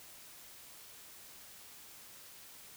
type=silence; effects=white hiss -54 dBFS RMS until 2.76 s